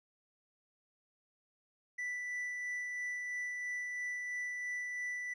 triangle tone with tremolo, 1975.5 Hz, B6, in tune, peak -34 dBFS, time 1.98-5.34 s, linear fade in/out 10 ms, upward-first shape sine, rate 3 Hz, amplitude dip 25%, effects resampled to 22050 Hz

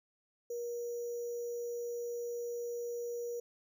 sine tone with sample-and-hold, 476 Hz, A#4, 36 cents sharp, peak -36 dBFS, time 0.5-3.4 s, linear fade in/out 5 ms, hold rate 6300 Hz, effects none

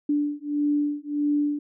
sine beating tone pair, 291.9 / 293.5 Hz, D4 / D4, -10 / -1 cents, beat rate 1.6 Hz, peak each -25 dBFS, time 0.09-1.59 s, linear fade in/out 5 ms, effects none

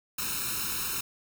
white noise with comb filter, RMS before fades -32 dBFS, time 0.18-1.01 s, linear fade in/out 5 ms, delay 0.75 ms, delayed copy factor +0.95, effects none

